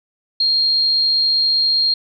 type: tone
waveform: sine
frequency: 4225 Hz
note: C8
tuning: 16 cents sharp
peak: -13 dBFS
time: 0.4-1.94 s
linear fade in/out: 5 ms
effects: none